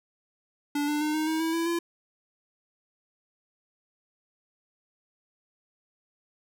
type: tone with pitch steps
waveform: square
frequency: 290.3 / 296.9 / 303.7 / 310.6 / 317.7 / 324.9 / 332.3 / 339.9 Hz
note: D4 / D4 / D#4 / D#4 / D#4 / E4 / E4 / F4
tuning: -20 / +19 / -42 / -3 / +36 / -25 / +14 / -47 cents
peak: -26 dBFS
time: 0.75-1.79 s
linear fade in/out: 5 ms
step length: 130 ms
effects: none